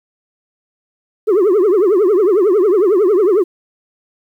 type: tone with vibrato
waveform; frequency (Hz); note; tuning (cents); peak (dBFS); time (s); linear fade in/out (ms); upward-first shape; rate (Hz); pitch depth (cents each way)
sine; 391.5; G4; -2; -6; 1.27-3.44; 20; triangle; 11; 260
effects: tanh soft clip ceiling -8 dBFS + 8-bit